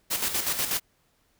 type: noise with tremolo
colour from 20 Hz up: white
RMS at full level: -26 dBFS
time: 0.1-0.8 s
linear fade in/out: 20 ms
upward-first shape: square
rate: 8.2 Hz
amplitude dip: 55%
effects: pink hiss -68 dBFS RMS until 1.39 s